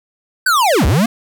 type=linear two-way sweep; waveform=square; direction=down then up; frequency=1568 to 54.3 to 243.4 Hz; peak=-11 dBFS; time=0.46-1.06 s; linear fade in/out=5 ms; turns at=0.86 s; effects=none